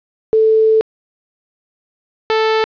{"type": "tone pair in turn", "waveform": ["sine", "sawtooth"], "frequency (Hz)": [440, 440], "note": ["A4", "A4"], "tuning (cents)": [0, 0], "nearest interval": "unison", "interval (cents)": 0, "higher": "neither", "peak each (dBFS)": -8, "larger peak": "neither", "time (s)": [[0.33, 0.81], [2.3, 2.64]], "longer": "first", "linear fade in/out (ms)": 0, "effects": ["resampled to 11025 Hz", "8-bit"]}